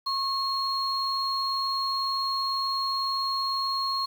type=tone pair together; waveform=sine; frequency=1087 / 4271 Hz; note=C#6 / C8; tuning=-34 / +35 cents; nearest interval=2 octaves; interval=2369 cents; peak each=-28 dBFS; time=0.06-4.06 s; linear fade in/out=10 ms; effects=8-bit